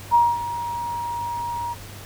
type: tone with ADSR envelope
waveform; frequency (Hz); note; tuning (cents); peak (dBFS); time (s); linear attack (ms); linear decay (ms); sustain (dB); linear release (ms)
sine; 947; A#5; +27; -11; 0.11-1.75; 34; 230; -14; 31
effects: added 99 Hz sine -40 dBFS peak until 2.05 s + pink hiss -41 dBFS RMS until 2.05 s